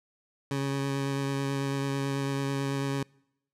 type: tone with vibrato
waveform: 20% pulse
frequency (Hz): 138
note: C#3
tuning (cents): -7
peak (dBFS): -23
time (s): 0.51-3.03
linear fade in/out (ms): 2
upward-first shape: sine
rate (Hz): 9.1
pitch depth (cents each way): 12
effects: noise-tail reverb RT60 0.8 s tail -26 dB re dry + low-pass 10000 Hz 12 dB/octave